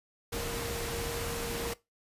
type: tone in noise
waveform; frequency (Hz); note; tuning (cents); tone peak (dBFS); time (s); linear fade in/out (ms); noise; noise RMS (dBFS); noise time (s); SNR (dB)
sine; 467.5; A#4; +5; -37; 0.32-1.74; 10; pink; -36; 0.32-1.74; -4
effects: noise-tail reverb RT60 0.2 s tail -19 dB re dry + resampled to 32000 Hz